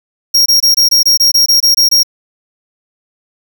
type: tone bursts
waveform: 45% pulse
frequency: 5588 Hz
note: F8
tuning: in tune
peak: -6 dBFS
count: 12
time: 0.34-2.033 s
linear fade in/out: 10 ms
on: 120 ms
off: 23 ms
effects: none